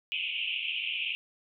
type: band-pass noise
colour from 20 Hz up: white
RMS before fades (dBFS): -33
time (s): 0.12-1.15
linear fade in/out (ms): 0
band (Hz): 2400 to 3100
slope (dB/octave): 96
effects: none